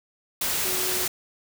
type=tone in noise; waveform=sine; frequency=368.9 Hz; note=F#4; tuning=5 cents flat; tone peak=-34 dBFS; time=0.65-1.06 s; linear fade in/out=5 ms; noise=white; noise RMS=-26 dBFS; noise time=0.41-1.08 s; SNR=-11 dB; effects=none